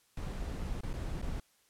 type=noise with dropouts; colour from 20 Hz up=brown; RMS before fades=-37 dBFS; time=0.17-1.4 s; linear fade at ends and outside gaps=2 ms; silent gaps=0.808-0.833 / 0.931-0.938 / 1.217-1.225 s; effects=white hiss -69 dBFS RMS until 1.69 s + low-pass 12000 Hz 12 dB/octave